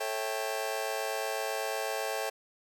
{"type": "chord", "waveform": "sawtooth", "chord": "A dominant seventh", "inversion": "none", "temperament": "just", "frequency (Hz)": [440, 550, 660, 792], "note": ["A4", "C#5", "E5", "G5"], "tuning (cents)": [0, -14, 2, 18], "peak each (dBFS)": -33, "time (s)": [0, 2.3], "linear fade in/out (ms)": 10, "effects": []}